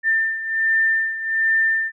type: beating tone pair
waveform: sine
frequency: 1792 / 1793.3 Hz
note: A6 / A6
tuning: +31 / +32 cents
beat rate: 1.3 Hz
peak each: -18 / -23 dBFS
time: 0.03-1.92 s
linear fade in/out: 50 ms
effects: none